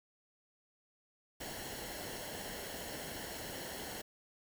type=noise with comb filter; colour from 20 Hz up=pink; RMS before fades=-44 dBFS; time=1.4-4.02 s; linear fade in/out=10 ms; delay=0.82 ms; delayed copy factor=-0.6; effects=none